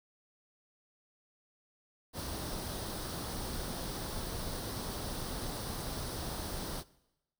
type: noise with comb filter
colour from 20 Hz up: pink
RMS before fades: -39 dBFS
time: 2.13-6.84 s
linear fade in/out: 50 ms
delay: 0.21 ms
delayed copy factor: +0.55
effects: noise-tail reverb RT60 0.9 s tail -20 dB re dry